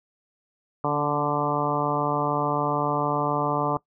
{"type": "harmonic tone with a mistuned harmonic", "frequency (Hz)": 146.8, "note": "D3", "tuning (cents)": 0, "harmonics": [1, 2, 3, 4, 5, 6, 7, 8], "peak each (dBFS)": [-30, -30, -30, -30, -30, -30, -30, -30], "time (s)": [0.84, 3.77], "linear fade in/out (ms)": 2, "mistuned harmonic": 2, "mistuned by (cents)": -24, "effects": ["noise-tail reverb RT60 0.1 s tail -20 dB re dry"]}